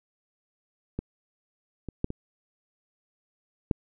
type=clicks; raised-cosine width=3 ms; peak=-17 / -22 / -12 / -20 / -10 dBFS; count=5; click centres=0.99 / 1.887 / 2.044 / 2.104 / 3.712 s; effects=none